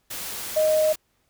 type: tone in noise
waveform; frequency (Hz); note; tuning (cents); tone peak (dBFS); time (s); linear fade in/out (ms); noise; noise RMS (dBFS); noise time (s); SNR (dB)
sine; 621; D#5; -3; -17; 0.56-0.93; 10; white; -33; 0.1-0.96; +13
effects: pink hiss -69 dBFS RMS until 1.29 s